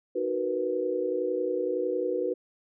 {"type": "chord", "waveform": "sine", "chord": "B major seventh", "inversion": "first", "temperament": "just", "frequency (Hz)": [308.7, 370.4, 463, 493.9], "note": ["D#4", "F#4", "A#4", "B4"], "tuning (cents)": [-14, 2, -12, 0], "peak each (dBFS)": [-35, -30, -35, -29], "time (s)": [0.15, 2.34], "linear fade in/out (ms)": 10, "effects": []}